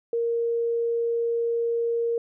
sine tone, 466.2 Hz, A#4, in tune, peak -22 dBFS, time 0.13-2.18 s, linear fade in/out 2 ms, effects none

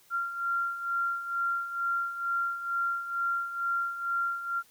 sine beating tone pair, 1380 / 1382.2 Hz, F6 / F6, -21 / -18 cents, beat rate 2.2 Hz, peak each -35 / -29 dBFS, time 0.1-4.63 s, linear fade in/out 50 ms, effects white hiss -61 dBFS RMS until 4.7 s

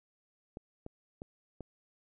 clicks, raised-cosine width 2 ms, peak -29 dBFS, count 4, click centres 0.571 / 0.864 / 1.219 / 1.607 s, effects none

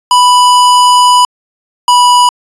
square tone pair in turn, 989 / 981.6 Hz, B5 / B5, +2 / -11 cents, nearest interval unison, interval 13 cents, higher first, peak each -4 dBFS, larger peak neither, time 0.11-1.25 / 1.88-2.29 s, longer first, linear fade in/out 2 ms, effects resampled to 24000 Hz

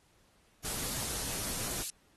pink noise with tremolo, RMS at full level -40 dBFS, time 0.64-1.83 s, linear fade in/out 10 ms, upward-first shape triangle, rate 6.2 Hz, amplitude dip 25%
white high-pass noise, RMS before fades -37 dBFS, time 0.65-1.9 s, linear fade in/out 0 ms, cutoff 4000 Hz, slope 12 dB/octave
effects pink hiss -68 dBFS RMS until 2.16 s + AAC 32 kbps

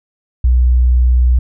sine tone, 61.74 Hz, B1, in tune, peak -7 dBFS, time 0.44-1.39 s, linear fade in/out 5 ms, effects none

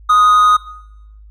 triangle tone with amplitude modulation, 1244.5 Hz, D#6, in tune, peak -4 dBFS, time 0.09-0.57 s, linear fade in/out 10 ms, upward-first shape sine, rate 200 Hz, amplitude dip 35%, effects noise-tail reverb RT60 0.9 s tail -19 dB re dry + added 52 Hz sine -37 dBFS peak until 1.3 s

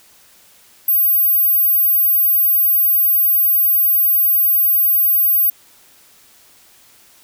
sine tone, 14410 Hz, A9, 40 cents sharp, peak -11 dBFS, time 0.88-5.5 s, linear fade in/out 5 ms, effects white hiss -49 dBFS RMS until 7.23 s

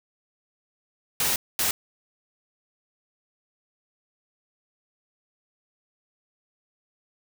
white noise bursts at uneven times, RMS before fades -24 dBFS, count 2, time 1.2-1.36 / 1.59-1.71 s, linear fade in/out 2 ms, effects none

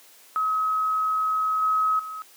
sine tone with level steps, 1276 Hz, D#6, 43 cents sharp, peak -21 / -19 / -32 dBFS, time 0.36-2.22 s, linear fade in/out 0 ms, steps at 1.62 / 1.99 s, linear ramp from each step 5 ms, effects white hiss -52 dBFS RMS until 2.36 s + high-pass 300 Hz 12 dB/octave

